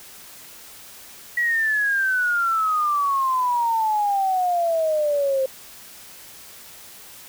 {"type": "exponential sweep", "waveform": "sine", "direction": "down", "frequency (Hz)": [1938, 523.3], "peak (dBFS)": -18, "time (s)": [1.37, 5.46], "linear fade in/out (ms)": 5, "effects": ["white hiss -43 dBFS RMS until 7.28 s"]}